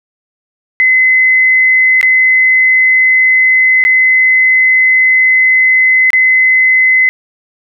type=tone with dropouts; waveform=sine; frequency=2039 Hz; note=C7; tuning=45 cents flat; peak=-5 dBFS; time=0.8-7.09 s; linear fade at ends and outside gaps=0 ms; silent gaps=2.012-2.029 / 3.84-3.85 / 6.104-6.132 s; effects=none